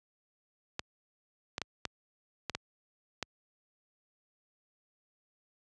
clicks, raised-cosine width 0.2 ms, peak -16 dBFS, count 7, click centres 0.794 / 1.581 / 1.617 / 1.853 / 2.497 / 2.55 / 3.227 s, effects high-pass 60 Hz 12 dB/octave + resampled to 22050 Hz

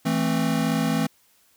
square chord, A minor, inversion second, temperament equal with one note detuned, 164.81 / 220 / 263.4 Hz, E3 / A3 / C4, 0 / 0 / +12 cents, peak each -26 dBFS, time 0.05-1.07 s, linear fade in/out 10 ms, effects white hiss -61 dBFS RMS until 1.56 s

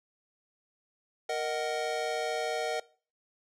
square chord, D# minor, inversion second, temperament just, 466.7 / 622.3 / 746.7 Hz, A#4 / D#5 / F#5, +2 / 0 / +16 cents, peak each -35 / -35 / -35 dBFS, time 1.29-2.8 s, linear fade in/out 5 ms, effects noise-tail reverb RT60 0.4 s tail -21 dB re dry + low-pass 8000 Hz 12 dB/octave

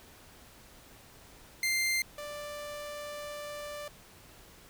sawtooth tone pair in turn, 2093 / 589 Hz, C7 / D5, 0 / +5 cents, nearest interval octave + minor seventh, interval 2195 cents, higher first, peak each -24 / -35 dBFS, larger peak first, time 1.63-2.02 / 2.18-3.88 s, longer second, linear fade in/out 2 ms, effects pink hiss -55 dBFS RMS until 4.69 s

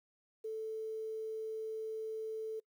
sine tone with quantisation, 440 Hz, A4, in tune, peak -37 dBFS, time 0.44-2.6 s, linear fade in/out 10 ms, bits 11, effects noise-tail reverb RT60 0.1 s tail -24 dB re dry

